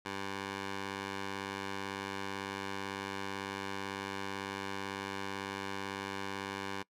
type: tone with band-pass filter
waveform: 15% pulse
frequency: 98 Hz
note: G2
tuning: in tune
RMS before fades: -40 dBFS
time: 0.05-6.83 s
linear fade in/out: 10 ms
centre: 1800 Hz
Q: 0.5
effects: noise-tail reverb RT60 0.1 s tail -23 dB re dry